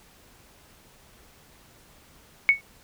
sine tone with exponential decay, 2217 Hz, C#7, in tune, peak -10 dBFS, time 2.49-2.61 s, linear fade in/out 0 ms, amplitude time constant 26 ms, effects pink hiss -55 dBFS RMS until 2.83 s

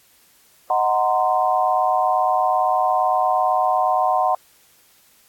sine chord, C half-diminished seventh, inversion first, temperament equal with one note detuned, 622.3 / 740 / 932.3 / 1040.5 Hz, Eb5 / Gb5 / Bb5 / C6, 0 / 0 / 0 / -10 cents, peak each -24 / -18 / -24 / -22 dBFS, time 0.7-4.35 s, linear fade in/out 2 ms, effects white hiss -55 dBFS RMS until 5.28 s + AAC 64 kbps

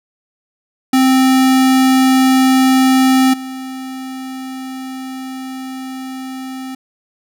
square tone with level steps, 261.6 Hz, C4, in tune, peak -9 / -25 dBFS, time 0.93-6.75 s, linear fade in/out 5 ms, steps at 3.33 s, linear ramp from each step 10 ms, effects none

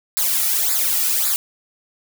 blue noise with flanger, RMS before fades -19 dBFS, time 0.17-1.36 s, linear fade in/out 0 ms, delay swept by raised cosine 0.33 to 1.93 ms, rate 1.8 Hz, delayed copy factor -0.9, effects none

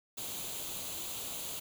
white noise with comb filter, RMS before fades -40 dBFS, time 0.17-1.6 s, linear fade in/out 10 ms, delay 0.28 ms, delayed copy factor +0.6, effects none

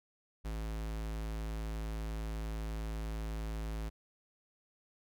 square tone, 54.2 Hz, A1, 25 cents flat, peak -37 dBFS, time 0.44-3.9 s, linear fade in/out 20 ms, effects none

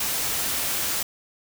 white noise, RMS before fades -26 dBFS, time 0-1.03 s, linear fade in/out 5 ms, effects none

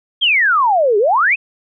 sine exponential two-way sweep, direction down then up, 3332 to 392 to 2679 Hz, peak -10 dBFS, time 0.21-1.36 s, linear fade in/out 20 ms, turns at 0.98 s, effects none

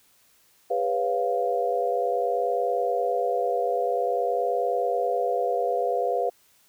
sine chord, C# dominant seventh, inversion second, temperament equal with one note detuned, 404.6 / 493.9 / 554.4 / 698.5 Hz, G#4 / B4 / C#5 / E#5, -45 / 0 / 0 / 0 cents, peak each -30 / -26 / -31 / -26 dBFS, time 0.7-6.3 s, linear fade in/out 10 ms, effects white hiss -61 dBFS RMS until 6.68 s

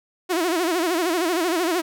sawtooth tone with vibrato, 343.6 Hz, F4, 28 cents flat, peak -16 dBFS, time 0.29-1.82 s, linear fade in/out 20 ms, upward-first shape sine, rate 13 Hz, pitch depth 140 cents each way, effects none

